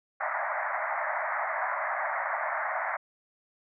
pink band-pass noise, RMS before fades -31 dBFS, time 0.2-2.97 s, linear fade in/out 10 ms, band 600 to 2100 Hz, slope 96 dB/octave, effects none

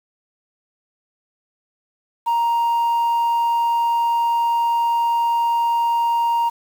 sine tone, 935 Hz, A#5, 5 cents sharp, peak -13 dBFS, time 2.26-6.5 s, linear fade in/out 20 ms, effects tanh soft clip ceiling -15 dBFS + 7-bit

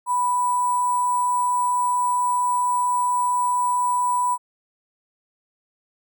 sine tone with sample-and-hold, 987.8 Hz, B5, in tune, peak -18 dBFS, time 0.06-4.38 s, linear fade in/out 50 ms, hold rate 8820 Hz, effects none

